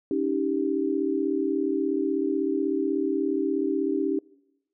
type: tone cluster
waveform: sine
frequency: 280.2 / 316.6 / 392.4 Hz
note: C#4 / D#4 / G4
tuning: +19 / +30 / +2 cents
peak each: -27 dBFS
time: 0.11-4.19 s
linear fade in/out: 2 ms
effects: noise-tail reverb RT60 0.9 s tail -23 dB re dry